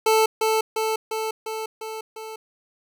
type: tone with echo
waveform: 25% pulse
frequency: 440 Hz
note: A4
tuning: in tune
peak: -12 dBFS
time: 0.06-0.26 s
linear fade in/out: 5 ms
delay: 350 ms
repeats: 6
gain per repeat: -3 dB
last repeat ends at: 2.36 s
effects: none